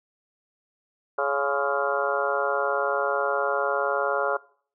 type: harmonic tone with a mistuned harmonic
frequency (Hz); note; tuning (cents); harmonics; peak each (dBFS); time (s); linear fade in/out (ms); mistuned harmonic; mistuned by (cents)
139.9; C#3; +16; 3 / 4 / 5 / 6 / 7 / 8 / 9 / 10; -30 / -27 / -31 / -33 / -33 / -33 / -33 / -30; 1.18-4.37; 5; 7; +71
effects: noise-tail reverb RT60 0.5 s tail -21 dB re dry